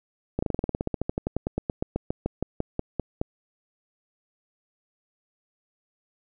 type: slowing click train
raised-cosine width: 2 ms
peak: -12 dBFS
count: 29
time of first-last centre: 0.39-3.214 s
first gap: 35 ms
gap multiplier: 1.07
effects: none